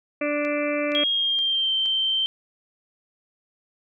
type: harmonic tone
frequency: 293.7 Hz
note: D4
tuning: in tune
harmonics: 1 / 2 / 4 / 5 / 6 / 7 / 8 / 9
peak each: -27 / -25 / -35 / -39 / -39 / -35 / -31 / -37 dBFS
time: 0.21-1.04 s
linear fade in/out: 5 ms
type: click train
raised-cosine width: 0.2 ms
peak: -24 dBFS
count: 4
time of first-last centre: 0.45-1.858 s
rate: 2.13 Hz
type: tone with pitch glide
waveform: sine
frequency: 3264 to 3122 Hz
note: G#7 to G7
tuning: -31 to -8 cents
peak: -20 dBFS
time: 0.95-2.26 s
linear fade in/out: 0 ms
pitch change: -77 cents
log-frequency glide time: 1.09-1.72 s
effects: none